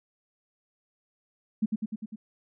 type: tone with echo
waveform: sine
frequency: 216.5 Hz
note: A3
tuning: 28 cents flat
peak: -21 dBFS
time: 1.62-1.66 s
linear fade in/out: 10 ms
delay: 100 ms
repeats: 5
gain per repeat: -3 dB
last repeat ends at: 2.16 s
effects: none